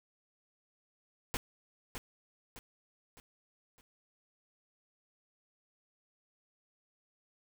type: noise with echo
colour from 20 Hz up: pink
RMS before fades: -35 dBFS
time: 1.34-1.37 s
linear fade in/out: 0 ms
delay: 610 ms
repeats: 4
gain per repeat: -7 dB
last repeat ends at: 3.81 s
effects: none